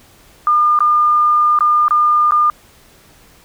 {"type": "tone with dropouts", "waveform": "sine", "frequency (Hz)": 1208, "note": "D6", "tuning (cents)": 48, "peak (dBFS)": -9, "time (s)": [0.47, 2.5], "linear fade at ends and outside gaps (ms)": 1, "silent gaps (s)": [[0.79, 0.805], [1.589, 1.607], [1.882, 1.908], [2.309, 2.32]], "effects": ["pink hiss -47 dBFS RMS until 3.44 s"]}